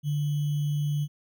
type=tone with sample-and-hold; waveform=sine; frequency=146.83 Hz; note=D3; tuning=in tune; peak=-24 dBFS; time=0.03-1.08 s; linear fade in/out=50 ms; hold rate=3150 Hz; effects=none